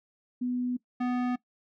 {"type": "tone pair in turn", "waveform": ["sine", "square"], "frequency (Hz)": [247.9, 247.9], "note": ["B3", "B3"], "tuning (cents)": [7, 7], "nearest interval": "unison", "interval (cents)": 0, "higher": "neither", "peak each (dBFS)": -27, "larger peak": "neither", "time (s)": [[0.41, 0.77], [1, 1.36]], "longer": "neither", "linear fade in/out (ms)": 10, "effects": ["noise-tail reverb RT60 0.1 s tail -19 dB re dry", "low-pass 2000 Hz 12 dB/octave"]}